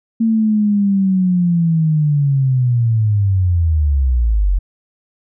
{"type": "linear sweep", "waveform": "sine", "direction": "down", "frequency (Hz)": [227.7, 43.16], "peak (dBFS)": -11, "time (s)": [0.2, 4.59], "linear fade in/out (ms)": 10, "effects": []}